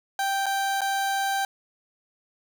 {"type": "tone with dropouts", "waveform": "30% pulse", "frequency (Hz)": 784, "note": "G5", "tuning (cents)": 0, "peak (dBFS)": -21, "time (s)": [0.19, 1.45], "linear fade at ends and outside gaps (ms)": 2, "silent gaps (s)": [[0.459, 0.464], [0.808, 0.816]], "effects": []}